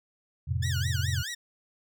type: chord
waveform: sine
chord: F major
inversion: none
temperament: equal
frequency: 87.31 / 110 / 130.81 Hz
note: F2 / A2 / C3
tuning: 0 / 0 / 0 cents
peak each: -29 / -32 / -31 dBFS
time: 0.47-1.23 s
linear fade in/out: 20 ms
type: tone with vibrato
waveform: 15% pulse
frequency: 1661.2 Hz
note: G#6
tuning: in tune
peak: -27 dBFS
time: 0.62-1.35 s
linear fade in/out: 10 ms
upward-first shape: sine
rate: 4.7 Hz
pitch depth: 270 cents each way
effects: none